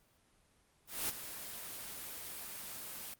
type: noise with ADSR envelope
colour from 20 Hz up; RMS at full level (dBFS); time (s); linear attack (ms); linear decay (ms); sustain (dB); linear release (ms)
white; -34; 0.87-3.14; 220; 16; -11; 4
effects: pink hiss -70 dBFS RMS until 3.19 s + Opus 24 kbps